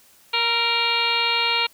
harmonic tone with a mistuned harmonic, 468.6 Hz, A#4, 9 cents sharp, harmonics 1 / 2 / 3 / 4 / 5 / 6 / 7 / 8 / 9, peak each -33 / -26 / -29 / -35 / -24 / -25 / -31 / -28 / -27 dBFS, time 0.33-1.67 s, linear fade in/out 10 ms, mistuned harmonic 3, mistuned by -34 cents, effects white hiss -54 dBFS RMS until 1.73 s

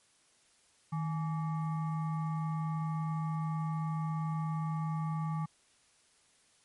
sine tone with frequency modulation, 157.6 Hz, D#3, 23 cents sharp, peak -31 dBFS, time 0.92-5.46 s, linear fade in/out 10 ms, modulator 998 Hz, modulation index 0.51, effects white hiss -67 dBFS RMS until 6.64 s + MP3 48 kbps

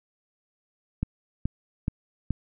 click train, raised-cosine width 5 ms, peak -13 dBFS, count 4, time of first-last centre 1.03-2.307 s, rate 2.35 Hz, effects none

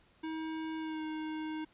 square tone with pitch glide, 318.2 to 311.8 Hz, D#4 to D#4, +39 to +4 cents, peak -37 dBFS, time 0.23-1.65 s, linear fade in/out 10 ms, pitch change -35 cents, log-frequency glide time 0.78-1.03 s, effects pink hiss -66 dBFS RMS until 1.73 s + resampled to 8000 Hz

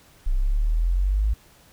sine exponential sweep, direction up, 30.87 to 55 Hz, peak -18 dBFS, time 0.26-1.34 s, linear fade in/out 10 ms, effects pink hiss -54 dBFS RMS until 1.72 s

